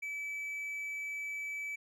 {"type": "tone", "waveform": "triangle", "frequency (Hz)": 2301, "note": "D7", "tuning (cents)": -36, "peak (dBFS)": -35, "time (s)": [0.02, 1.76], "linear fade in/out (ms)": 10, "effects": []}